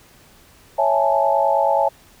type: chord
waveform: sine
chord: A major seventh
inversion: first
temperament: equal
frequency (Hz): 554.4 / 659.3 / 830.6 / 880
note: C#5 / E5 / G#5 / A5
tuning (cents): 0 / 0 / 0 / 0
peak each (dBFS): -20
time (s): 0.78-1.89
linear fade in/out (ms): 10
effects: pink hiss -50 dBFS RMS until 2.2 s